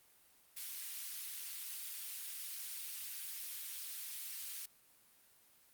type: high-pass noise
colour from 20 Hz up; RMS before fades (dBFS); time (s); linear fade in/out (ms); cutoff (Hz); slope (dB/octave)
white; -45; 0.56-4.66; 10; 2300; 12
effects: white hiss -67 dBFS RMS until 5.73 s + Opus 32 kbps